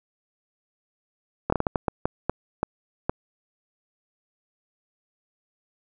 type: slowing click train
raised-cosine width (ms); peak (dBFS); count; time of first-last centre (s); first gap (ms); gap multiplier
1; -8; 11; 1.5-3.095; 24; 1.39
effects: none